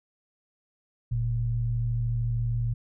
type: tone pair together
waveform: sine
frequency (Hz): 43.51 / 116.54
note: F1 / A#2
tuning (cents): -6 / 0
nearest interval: octave + perfect fourth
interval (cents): 1706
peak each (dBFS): -31 / -25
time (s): 1.11-2.74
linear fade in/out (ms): 10
effects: none